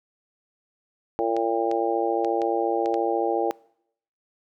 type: harmonic tone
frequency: 114.2 Hz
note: A#2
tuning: 35 cents flat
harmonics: 3 / 4 / 5 / 6 / 7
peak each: -27 / -26 / -29 / -32 / -27 dBFS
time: 1.19-3.51 s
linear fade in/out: 0 ms
type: clicks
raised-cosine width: 0.2 ms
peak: -21 dBFS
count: 6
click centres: 1.366 / 1.714 / 2.247 / 2.418 / 2.859 / 2.942 s
effects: noise-tail reverb RT60 0.7 s tail -23 dB re dry